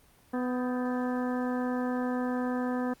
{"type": "harmonic tone with a mistuned harmonic", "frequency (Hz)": 249.8, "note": "B3", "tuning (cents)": 20, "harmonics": [1, 2, 3, 4, 5, 6, 7], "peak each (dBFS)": [-29, -35, -39, -41, -43, -45, -46], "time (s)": [0.33, 2.94], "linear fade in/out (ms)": 10, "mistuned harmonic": 6, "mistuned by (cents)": 76, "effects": ["pink hiss -61 dBFS RMS until 3 s", "Opus 32 kbps"]}